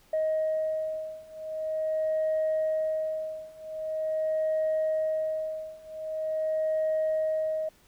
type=beating tone pair; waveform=sine; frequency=628 / 628.44 Hz; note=D#5 / D#5; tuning=+16 / +17 cents; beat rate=0.44 Hz; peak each=-29 / -28 dBFS; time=0.13-7.69 s; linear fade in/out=5 ms; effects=tanh soft clip ceiling -21 dBFS + pink hiss -61 dBFS RMS until 7.87 s